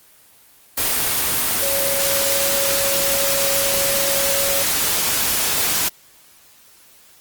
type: tone in noise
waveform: sine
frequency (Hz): 554.4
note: C#5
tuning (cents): 0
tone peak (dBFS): -23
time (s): 1.62-4.63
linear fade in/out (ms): 10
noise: white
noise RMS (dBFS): -19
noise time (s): 0.77-5.89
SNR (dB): -7
effects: white hiss -50 dBFS RMS until 7.2 s + Opus 24 kbps